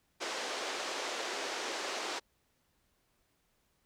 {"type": "band-pass noise", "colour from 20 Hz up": "pink", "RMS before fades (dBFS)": -38, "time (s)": [0.2, 2.2], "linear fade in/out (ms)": 20, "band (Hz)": [370, 6800], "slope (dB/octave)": 24, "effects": ["pink hiss -75 dBFS RMS until 3.85 s"]}